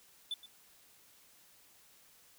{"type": "tone with echo", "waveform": "triangle", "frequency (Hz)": 3501, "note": "A7", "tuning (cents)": -9, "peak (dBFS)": -33, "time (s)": [0.31, 0.34], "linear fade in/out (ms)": 2, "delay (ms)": 120, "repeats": 1, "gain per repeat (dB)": -15, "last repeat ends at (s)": 0.46, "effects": ["white hiss -63 dBFS RMS until 2.38 s"]}